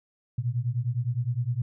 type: beating tone pair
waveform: sine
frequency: 116.3 / 126.1 Hz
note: A#2 / B2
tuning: -4 / +36 cents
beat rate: 9.8 Hz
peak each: -28 dBFS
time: 0.38-1.62 s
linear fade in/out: 5 ms
effects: none